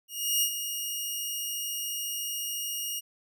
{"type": "tone with ADSR envelope", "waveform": "10% pulse", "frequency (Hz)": 2859, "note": "F7", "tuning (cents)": 40, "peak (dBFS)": -14, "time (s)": [0.08, 3.01], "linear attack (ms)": 340, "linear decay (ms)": 77, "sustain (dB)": -9, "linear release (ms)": 27, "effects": []}